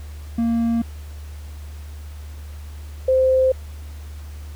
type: tone pair in turn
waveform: triangle / sine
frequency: 231.4 / 520.6 Hz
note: A#3 / C5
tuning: -13 / -9 cents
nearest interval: octave + major second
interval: 1404 cents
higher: second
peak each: -15 / -13 dBFS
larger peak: second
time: 0.38-0.82 / 3.08-3.52 s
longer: neither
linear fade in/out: 5 ms
effects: added 74 Hz sine -32 dBFS peak until 4.55 s + pink hiss -48 dBFS RMS until 4.55 s